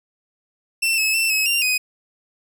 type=tone with pitch steps; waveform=sawtooth; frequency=2687 / 2587 / 2678 / 2567 / 2776 / 2505 Hz; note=E7 / E7 / E7 / E7 / F7 / D#7; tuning=+33 / -33 / +27 / -47 / -11 / +11 cents; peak=-14 dBFS; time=0.82-1.78 s; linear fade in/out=10 ms; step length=160 ms; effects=none